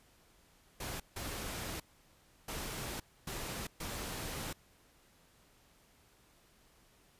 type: noise bursts at uneven times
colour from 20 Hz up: pink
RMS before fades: -41 dBFS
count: 5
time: 0.8-1 / 1.16-1.8 / 2.48-3 / 3.27-3.67 / 3.8-4.53 s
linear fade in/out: 5 ms
effects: pink hiss -66 dBFS RMS until 7.19 s + resampled to 32000 Hz